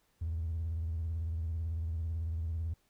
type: tone with vibrato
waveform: triangle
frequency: 81.6 Hz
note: E2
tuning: 17 cents flat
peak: -29 dBFS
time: 0.21-2.74 s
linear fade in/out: 10 ms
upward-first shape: sine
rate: 18 Hz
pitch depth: 95 cents each way
effects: tanh soft clip ceiling -29 dBFS + pink hiss -73 dBFS RMS until 2.89 s